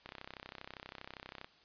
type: click train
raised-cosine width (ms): 0.3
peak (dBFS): -29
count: 46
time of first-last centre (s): 0.06-1.445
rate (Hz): 32.5
effects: white hiss -64 dBFS RMS until 1.64 s + resampled to 11025 Hz